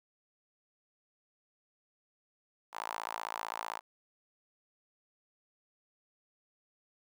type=tone with high-pass filter; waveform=sawtooth; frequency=55.6 Hz; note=A1; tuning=19 cents sharp; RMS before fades=-40 dBFS; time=2.72-3.81 s; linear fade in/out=50 ms; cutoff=920 Hz; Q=3.7; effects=none